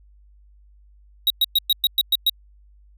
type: tone bursts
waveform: square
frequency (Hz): 3813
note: A#7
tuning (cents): +38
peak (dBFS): -15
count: 8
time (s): 1.27-2.296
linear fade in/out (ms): 2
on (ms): 32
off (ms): 110
effects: added 50 Hz sine -49 dBFS peak until 2.97 s